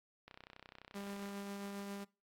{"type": "click train", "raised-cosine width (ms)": 0.3, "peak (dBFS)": -36, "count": 33, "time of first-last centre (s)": [0.28, 1.289], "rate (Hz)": 31.7}
{"type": "tone with tremolo", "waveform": "sawtooth", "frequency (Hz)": 200, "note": "G3", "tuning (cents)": 35, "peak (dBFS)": -38, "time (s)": [0.94, 2.05], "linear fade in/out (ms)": 20, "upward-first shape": "triangle", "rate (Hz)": 7.4, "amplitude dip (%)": 30}
{"effects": ["noise-tail reverb RT60 0.3 s tail -22 dB re dry", "AAC 64 kbps"]}